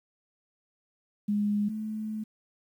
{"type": "tone pair in turn", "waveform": "sine", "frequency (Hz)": [206.7, 216.1], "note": ["G#3", "A3"], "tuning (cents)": [-8, -31], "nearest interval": "minor second", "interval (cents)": 77, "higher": "second", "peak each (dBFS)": [-24, -31], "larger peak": "first", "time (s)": [[1.28, 1.69], [1.69, 2.24]], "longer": "second", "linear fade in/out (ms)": 10, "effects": ["10-bit"]}